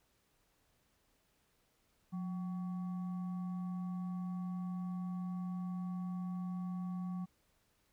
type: tone with frequency modulation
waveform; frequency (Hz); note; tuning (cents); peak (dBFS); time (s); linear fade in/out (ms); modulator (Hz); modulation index
sine; 180; F#3; -47; -37; 2.12-7.26; 20; 946; 0.24
effects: pink hiss -75 dBFS RMS until 7.92 s